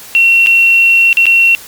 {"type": "tone with dropouts", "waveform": "sine", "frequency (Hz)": 2726, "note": "F7", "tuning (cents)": -43, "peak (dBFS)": -4, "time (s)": [0.15, 1.55], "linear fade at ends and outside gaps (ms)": 0, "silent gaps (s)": [[0.462, 0.47], [1.129, 1.171], [1.256, 1.266]], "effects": ["white hiss -32 dBFS RMS until 1.67 s", "MP3 96 kbps"]}